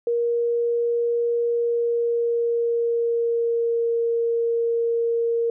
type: tone with pitch glide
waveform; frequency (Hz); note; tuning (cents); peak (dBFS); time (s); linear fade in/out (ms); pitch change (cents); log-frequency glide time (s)
sine; 471.6 to 464.8; A#4 to A#4; +20 to -5; -19; 0.07-5.5; 2; -25; 1.42-3.91
effects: none